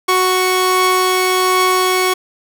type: tone pair together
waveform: sawtooth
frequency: 370 / 1108.7 Hz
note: F#4 / C#6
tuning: 0 / 0 cents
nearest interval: octave + perfect fifth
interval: 1900 cents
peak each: -11 dBFS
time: 0.08-2.14 s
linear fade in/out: 10 ms
effects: none